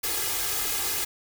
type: noise with comb filter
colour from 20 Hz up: white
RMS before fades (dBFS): -28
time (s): 0.03-1.05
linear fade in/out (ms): 10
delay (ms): 2.4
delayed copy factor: +0.9
effects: none